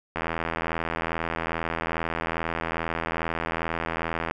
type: click train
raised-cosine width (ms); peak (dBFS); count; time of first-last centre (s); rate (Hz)
0.5; -12; 343; 0.16-4.31; 82.4
effects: none